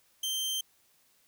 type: tone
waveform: sawtooth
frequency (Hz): 3136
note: G7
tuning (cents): 0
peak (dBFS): -27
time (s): 0.23-0.61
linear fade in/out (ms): 5
effects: white hiss -67 dBFS RMS until 1.27 s